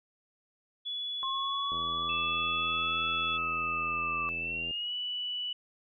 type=tone; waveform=sine; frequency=3411 Hz; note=G#7; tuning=46 cents sharp; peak=-33 dBFS; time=0.85-3.38 s; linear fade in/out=20 ms
type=exponential two-way sweep; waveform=sine; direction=up then down; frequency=1065 to 1318.5 to 1166 Hz; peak=-32 dBFS; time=1.23-4.29 s; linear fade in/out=0 ms; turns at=3.09 s
type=click train; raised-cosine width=2 ms; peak=-33 dBFS; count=250; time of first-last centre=1.72-4.709 s; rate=83.3 Hz
type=tone with pitch glide; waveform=sine; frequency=2637 to 2960 Hz; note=E7 to F#7; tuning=0 to 0 cents; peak=-32 dBFS; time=2.09-5.53 s; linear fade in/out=5 ms; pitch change=+200 cents; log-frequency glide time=4.39-4.94 s
effects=none